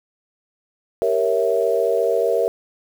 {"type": "chord", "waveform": "sine", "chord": "G diminished seventh", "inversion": "none", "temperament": "equal", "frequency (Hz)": [392, 466.2, 554.4, 659.3], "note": ["G4", "Bb4", "Db5", "Fb5"], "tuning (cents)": [0, 0, 0, 0], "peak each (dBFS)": [-24, -19, -23, -22], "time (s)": [1.02, 2.48], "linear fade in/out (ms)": 0, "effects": ["7-bit"]}